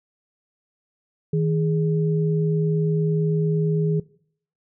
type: tone pair together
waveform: sine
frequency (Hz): 158.84 / 414.6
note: D#3 / G#4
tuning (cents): +36 / -3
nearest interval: octave + perfect fourth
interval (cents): 1661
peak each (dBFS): -19 / -25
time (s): 1.33-4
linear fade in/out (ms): 5
effects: noise-tail reverb RT60 0.6 s tail -21 dB re dry